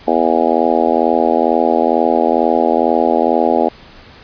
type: harmonic tone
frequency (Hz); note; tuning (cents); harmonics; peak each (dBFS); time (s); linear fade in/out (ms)
82.2; E2; -4; 3 / 4 / 5 / 6 / 7 / 8 / 9 / 10; -19 / -19 / -19 / -19 / -19 / -19 / -19 / -19; 0.07-3.69; 10
effects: pink hiss -40 dBFS RMS until 4.23 s + resampled to 11025 Hz